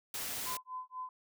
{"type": "noise", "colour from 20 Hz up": "white", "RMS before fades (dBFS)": -39, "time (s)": [0.14, 0.57], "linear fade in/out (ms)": 2}
{"type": "tone with tremolo", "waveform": "sine", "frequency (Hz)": 1018, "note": "C6", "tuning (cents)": -48, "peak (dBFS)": -37, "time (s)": [0.46, 1.09], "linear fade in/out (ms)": 2, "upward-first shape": "sine", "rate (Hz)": 4.1, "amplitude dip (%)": 100}
{"effects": []}